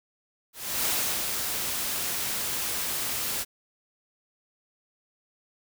white noise with ADSR envelope, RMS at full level -26 dBFS, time 0.53-3.45 s, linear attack 330 ms, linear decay 400 ms, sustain -4 dB, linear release 36 ms, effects none

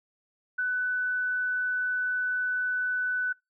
sine tone, 1496 Hz, F#6, 19 cents sharp, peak -25 dBFS, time 0.58-3.33 s, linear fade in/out 10 ms, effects noise-tail reverb RT60 0.2 s tail -24 dB re dry

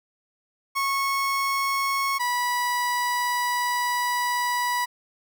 30% pulse tone pair in turn, 1098 / 978.2 Hz, C#6 / B5, -17 / -17 cents, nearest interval major second, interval 200 cents, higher first, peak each -20 dBFS, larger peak neither, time 0.75-2.19 / 2.19-4.86 s, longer second, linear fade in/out 20 ms, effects none

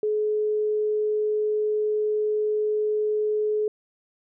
sine tone, 425.2 Hz, G#4, 41 cents sharp, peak -21 dBFS, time 0.03-3.68 s, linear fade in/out 2 ms, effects none

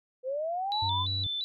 sine linear sweep, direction up, 496.9 to 1038 Hz, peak -29 dBFS, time 0.23-1.06 s, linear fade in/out 50 ms
sine tone with vibrato, 3729 Hz, A#7, in tune, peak -30 dBFS, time 0.72-1.44 s, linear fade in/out 0 ms, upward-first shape square, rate 2.9 Hz, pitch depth 96 cents each way
triangle tone, 95 Hz, F#2, 46 cents sharp, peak -30 dBFS, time 0.82-1.27 s, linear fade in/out 5 ms
effects none

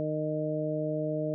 harmonic tone, 153.7 Hz, D#3, 21 cents flat, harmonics 1 / 2 / 3 / 4, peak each -34 / -34 / -36 / -32 dBFS, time 0-1.34 s, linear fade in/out 0 ms, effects none

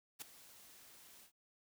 white noise with ADSR envelope, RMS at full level -44 dBFS, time 0.19-1.32 s, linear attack 27 ms, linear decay 7 ms, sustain -16 dB, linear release 94 ms, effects none

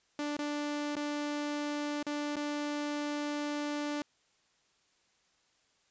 sawtooth tone with dropouts, 293.7 Hz, D4, in tune, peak -29 dBFS, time 0.19-4.02 s, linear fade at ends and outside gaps 2 ms, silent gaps 0.368-0.389 / 0.955-0.965 / 2.028-2.066 / 2.358-2.366 s, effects white hiss -71 dBFS RMS until 5.9 s + resampled to 16000 Hz

